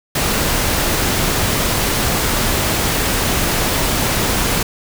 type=noise; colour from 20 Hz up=pink; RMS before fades=-17 dBFS; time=0.15-4.63 s; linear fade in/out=5 ms; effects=none